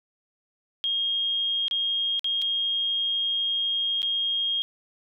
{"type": "tone with dropouts", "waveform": "sine", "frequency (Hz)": 3244, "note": "G#7", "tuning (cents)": -41, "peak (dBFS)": -23, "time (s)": [0.84, 4.62], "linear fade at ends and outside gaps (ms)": 0, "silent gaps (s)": [[1.682, 1.711], [2.194, 2.244], [2.417, 2.421], [4.019, 4.029]], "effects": []}